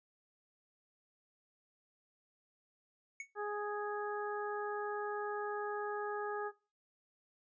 square tone with exponential decay, 2217 Hz, C#7, in tune, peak -39 dBFS, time 3.2-3.29 s, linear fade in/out 2 ms, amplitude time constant 19 ms
harmonic tone, 415.3 Hz, G#4, in tune, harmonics 1 / 2 / 3 / 4, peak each -39 / -42 / -44 / -45 dBFS, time 3.35-6.52 s, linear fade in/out 50 ms
effects noise-tail reverb RT60 0.3 s tail -19 dB re dry + resampled to 16000 Hz

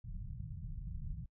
pink low-pass noise, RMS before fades -43 dBFS, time 0.04-1.26 s, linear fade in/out 10 ms, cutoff 170 Hz, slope 48 dB/octave, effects noise-tail reverb RT60 0.1 s tail -26 dB re dry

